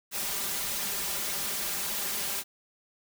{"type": "noise with comb filter", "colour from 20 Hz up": "white", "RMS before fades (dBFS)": -32, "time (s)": [0.11, 2.44], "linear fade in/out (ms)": 50, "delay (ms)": 5, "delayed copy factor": 0.65, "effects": []}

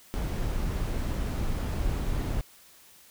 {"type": "noise", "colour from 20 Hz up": "brown", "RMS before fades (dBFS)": -29, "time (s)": [0.14, 2.41], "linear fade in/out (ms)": 0, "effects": ["white hiss -55 dBFS RMS until 3.1 s"]}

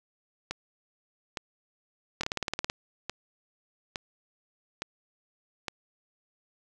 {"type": "two click trains", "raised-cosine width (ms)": 0.2, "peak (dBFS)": [-12, -15], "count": [10, 7], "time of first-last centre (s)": [[2.21, 2.699], [0.51, 5.682]], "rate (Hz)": [18.4, 1.16], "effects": []}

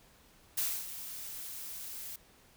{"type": "noise with ADSR envelope", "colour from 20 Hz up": "blue", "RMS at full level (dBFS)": -31, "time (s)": [0.57, 2.16], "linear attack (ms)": 10, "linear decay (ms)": 260, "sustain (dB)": -12, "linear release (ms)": 5, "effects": ["pink hiss -62 dBFS RMS until 2.56 s"]}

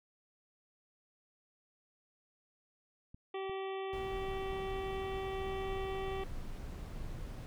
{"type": "clicks", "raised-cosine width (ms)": 5, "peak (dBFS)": -39, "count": 4, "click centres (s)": [3.145, 3.496, 4.604, 5.856]}
{"type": "harmonic tone", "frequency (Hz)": 385.1, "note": "G4", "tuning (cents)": -31, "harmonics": [1, 2, 3, 5, 6, 7, 8, 9], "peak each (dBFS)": [-38, -44, -48, -52, -54, -55, -56, -57], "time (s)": [3.34, 6.24], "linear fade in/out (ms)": 5}
{"type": "noise", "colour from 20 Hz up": "brown", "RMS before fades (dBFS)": -43, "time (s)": [3.93, 7.46], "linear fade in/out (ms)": 0}
{"effects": []}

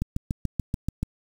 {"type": "click train", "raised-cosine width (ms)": 5, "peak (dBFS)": -13, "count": 8, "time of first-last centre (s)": [0.02, 1.03], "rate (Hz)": 6.93, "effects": ["7-bit"]}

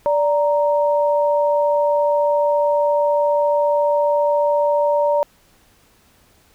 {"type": "tone pair together", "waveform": "sine", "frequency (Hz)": [584.4, 932.3], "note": ["D5", "A#5"], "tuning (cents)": [-9, 0], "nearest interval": "minor sixth", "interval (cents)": 809, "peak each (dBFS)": [-15, -20], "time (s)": [0.06, 5.23], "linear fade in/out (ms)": 0, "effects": ["pink hiss -55 dBFS RMS until 6.54 s"]}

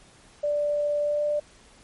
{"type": "tone with pitch glide", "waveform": "sine", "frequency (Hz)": [587.3, 592.1], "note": ["D5", "D5"], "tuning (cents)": [0, 14], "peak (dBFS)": -22, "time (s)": [0.43, 1.4], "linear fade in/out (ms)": 10, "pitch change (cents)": 14, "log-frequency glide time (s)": [1.02, 1.24], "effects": ["pink hiss -54 dBFS RMS until 1.83 s", "MP3 48 kbps"]}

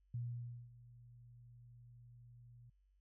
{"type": "tone with ADSR envelope", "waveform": "sine", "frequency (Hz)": 120, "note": "B2", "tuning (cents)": -49, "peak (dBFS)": -38, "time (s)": [0.14, 2.7], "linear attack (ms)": 4, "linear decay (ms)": 550, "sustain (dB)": -19, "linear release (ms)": 6, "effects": ["added 48 Hz sine -70 dBFS peak until 3 s"]}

